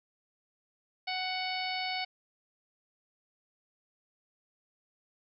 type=harmonic tone; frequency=743 Hz; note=F#5; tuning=7 cents sharp; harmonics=1 / 2 / 3 / 4 / 5 / 6 / 7; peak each=-36 / -46 / -37 / -41 / -43 / -39 / -47 dBFS; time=1.07-2.05 s; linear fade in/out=10 ms; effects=none

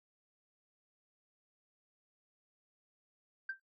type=tone with exponential decay; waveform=sine; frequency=1568 Hz; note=G6; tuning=in tune; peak=-32 dBFS; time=3.49-3.6 s; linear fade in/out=5 ms; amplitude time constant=22 ms; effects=noise-tail reverb RT60 0.2 s tail -25 dB re dry + tanh soft clip ceiling -31 dBFS

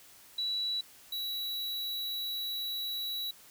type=tone pair in turn; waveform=sine / square; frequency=3932 / 3916 Hz; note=B7 / B7; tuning=-8 / -15 cents; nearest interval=unison; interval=7 cents; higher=first; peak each=-30 / -34 dBFS; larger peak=first; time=0.38-0.81 / 1.12-3.31 s; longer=second; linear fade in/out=5 ms; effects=white hiss -56 dBFS RMS until 3.5 s

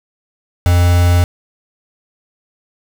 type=tone with quantisation; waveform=triangle; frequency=87.9 Hz; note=F2; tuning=12 cents sharp; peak=-6 dBFS; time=0.66-1.24 s; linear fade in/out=0 ms; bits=3; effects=none

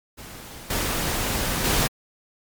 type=noise with level steps; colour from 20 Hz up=pink; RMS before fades=-40 / -25 / -21 dBFS; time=0.17-1.88 s; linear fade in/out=20 ms; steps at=0.7 / 1.64 s; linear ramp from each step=5 ms; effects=MP3 96 kbps

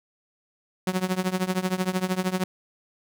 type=tone with tremolo; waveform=sawtooth; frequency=185 Hz; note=F#3; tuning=in tune; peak=-16 dBFS; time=0.87-2.44 s; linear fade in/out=2 ms; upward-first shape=triangle; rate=13 Hz; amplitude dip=95%; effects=none

